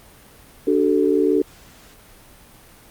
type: chord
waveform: sine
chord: D major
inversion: none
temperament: equal with one note detuned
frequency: 293.7 / 378.4 / 440 Hz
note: D4 / F#4 / A4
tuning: 0 / +39 / 0 cents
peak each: -19 dBFS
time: 0.67-1.42 s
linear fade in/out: 5 ms
effects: pink hiss -47 dBFS RMS until 2.9 s + Opus 32 kbps